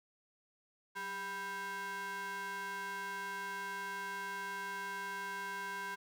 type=ring-modulated tone; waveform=square; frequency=293.6 Hz; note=D4; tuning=in tune; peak=-37 dBFS; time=0.95-5.96 s; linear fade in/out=20 ms; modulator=1280 Hz; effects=none